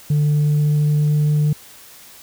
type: tone with pitch glide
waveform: sine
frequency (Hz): 148.2 to 149.58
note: D3 to D3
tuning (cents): +16 to +32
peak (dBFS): -11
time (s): 0.1-1.53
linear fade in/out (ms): 5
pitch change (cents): +16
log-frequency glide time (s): 0.2-1.26
effects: tanh soft clip ceiling -12 dBFS + white hiss -43 dBFS RMS until 2.22 s